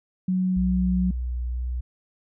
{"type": "tone with pitch glide", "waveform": "sine", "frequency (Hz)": [185, 182.77], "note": ["F#3", "F#3"], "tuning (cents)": [0, -21], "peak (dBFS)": -20, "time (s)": [0.28, 1.11], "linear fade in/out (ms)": 5, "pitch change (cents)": -21, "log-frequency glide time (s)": [0.49, 0.93]}
{"type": "tone with vibrato", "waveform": "sine", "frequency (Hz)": 61.3, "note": "B1", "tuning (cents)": -12, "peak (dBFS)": -25, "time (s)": [0.56, 1.81], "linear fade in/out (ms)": 10, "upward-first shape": "sine", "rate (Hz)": 2, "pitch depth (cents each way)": 14}
{"effects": []}